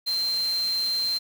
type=tone in noise; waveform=sine; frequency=4143 Hz; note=C8; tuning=18 cents flat; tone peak=-23 dBFS; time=0.06-1.19 s; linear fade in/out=20 ms; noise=white; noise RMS=-39 dBFS; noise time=0.06-1.19 s; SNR=+13 dB; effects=none